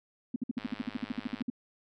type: tone bursts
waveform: sine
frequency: 245.2 Hz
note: B3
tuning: 12 cents flat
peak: -28 dBFS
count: 16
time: 0.34-1.501 s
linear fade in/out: 5 ms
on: 21 ms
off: 55 ms
type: click train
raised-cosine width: 0.3 ms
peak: -29 dBFS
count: 88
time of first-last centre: 0.58-1.417 s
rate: 104 Hz
effects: none